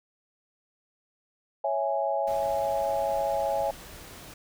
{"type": "chord", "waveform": "sine", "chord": "C# minor", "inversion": "none", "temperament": "equal", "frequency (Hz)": [554.4, 659.3, 830.6], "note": ["C#5", "E5", "G#5"], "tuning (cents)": [0, 0, 0], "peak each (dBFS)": -29, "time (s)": [1.64, 3.71], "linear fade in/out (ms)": 5}
{"type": "noise", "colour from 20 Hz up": "pink", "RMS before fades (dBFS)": -45, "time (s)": [2.27, 4.34], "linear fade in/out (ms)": 5}
{"effects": []}